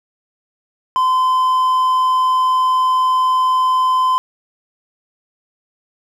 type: tone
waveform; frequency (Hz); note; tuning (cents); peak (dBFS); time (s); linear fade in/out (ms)
triangle; 1026; C6; -34; -10; 0.96-4.18; 0
effects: none